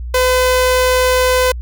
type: tone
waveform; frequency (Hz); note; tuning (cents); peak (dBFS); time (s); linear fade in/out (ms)
sawtooth; 507; B4; +45; -7; 0.14-1.52; 5
effects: added 60 Hz sine -22 dBFS peak until 1.61 s